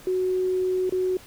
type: tone with dropouts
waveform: sine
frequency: 370 Hz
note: F#4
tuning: in tune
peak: -21 dBFS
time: 0.07-1.17 s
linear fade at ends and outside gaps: 2 ms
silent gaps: 0.895-0.923 s
effects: pink hiss -48 dBFS RMS until 1.26 s